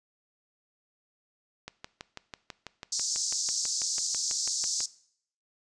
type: click train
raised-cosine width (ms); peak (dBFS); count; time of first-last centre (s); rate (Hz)
0.2; -21; 20; 1.68-4.805; 6.08
type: band-pass noise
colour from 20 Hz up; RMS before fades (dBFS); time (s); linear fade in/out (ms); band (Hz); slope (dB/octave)
white; -31; 2.92-4.86; 5; 4700 to 7300; 48
effects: noise-tail reverb RT60 0.6 s tail -19 dB re dry + resampled to 22050 Hz